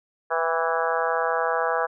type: harmonic tone with a mistuned harmonic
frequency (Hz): 164.81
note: E3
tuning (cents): 0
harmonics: 3 / 4 / 5 / 6 / 7 / 8 / 9 / 10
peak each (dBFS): -27 / -28 / -29 / -30 / -30 / -31 / -32 / -32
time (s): 0.3-1.87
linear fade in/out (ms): 20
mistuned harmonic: 5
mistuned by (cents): -29
effects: none